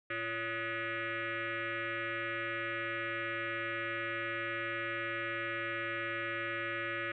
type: tone with frequency modulation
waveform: sine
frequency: 111.4 Hz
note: A2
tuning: 22 cents sharp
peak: -34 dBFS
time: 0.1-7.12 s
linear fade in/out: 5 ms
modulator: 454 Hz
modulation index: 5.1
effects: none